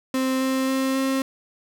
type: tone with pitch steps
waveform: 35% pulse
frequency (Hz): 261.6 / 263.4 / 265.3 / 267.1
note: C4 / C4 / C4 / C4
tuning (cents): 0 / +12 / +24 / +36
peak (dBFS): -19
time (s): 0.14-1.22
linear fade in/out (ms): 2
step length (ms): 270
effects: none